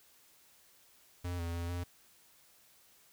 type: tone with pitch steps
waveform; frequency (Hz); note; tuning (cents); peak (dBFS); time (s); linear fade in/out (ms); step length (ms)
square; 88.3 / 84.7 / 85.5 / 87.8; F2 / E2 / F2 / F2; +20 / +48 / -36 / +10; -36; 1.24-1.84; 10; 150
effects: white hiss -64 dBFS RMS until 3.12 s